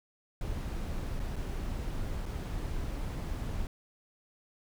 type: noise with dropouts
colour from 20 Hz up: brown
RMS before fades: -35 dBFS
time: 0.41-3.67 s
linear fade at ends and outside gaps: 2 ms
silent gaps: 1.195-1.199 / 1.359-1.363 / 2.257-2.261 s
effects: none